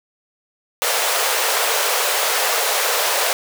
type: high-pass noise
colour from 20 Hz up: pink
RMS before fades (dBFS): -19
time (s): 0.82-3.33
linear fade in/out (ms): 0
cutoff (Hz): 450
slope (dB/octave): 48
effects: none